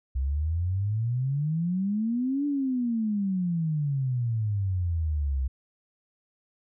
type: exponential two-way sweep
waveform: sine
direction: up then down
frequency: 63.9 to 292.5 to 63.9 Hz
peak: -24 dBFS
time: 0.15-5.48 s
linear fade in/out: 10 ms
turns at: 2.46 s
effects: none